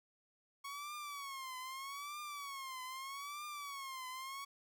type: tone with vibrato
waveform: sawtooth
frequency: 1106 Hz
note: C#6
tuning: 4 cents flat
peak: -40 dBFS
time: 0.64-4.45 s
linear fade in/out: 10 ms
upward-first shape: triangle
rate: 0.8 Hz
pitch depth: 150 cents each way
effects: none